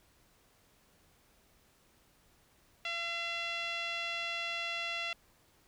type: tone with low-pass filter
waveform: 5% pulse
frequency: 680 Hz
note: F5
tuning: 46 cents flat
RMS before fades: -37 dBFS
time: 2.85-5.13 s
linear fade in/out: 2 ms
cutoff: 2900 Hz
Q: 2.5
effects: pink hiss -67 dBFS RMS until 5.67 s